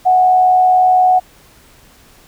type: tone with frequency modulation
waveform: sine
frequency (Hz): 737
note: F#5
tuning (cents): -7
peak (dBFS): -7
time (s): 0.05-1.2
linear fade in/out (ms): 20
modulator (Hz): 81.9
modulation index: 0.26
effects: pink hiss -46 dBFS RMS until 2.27 s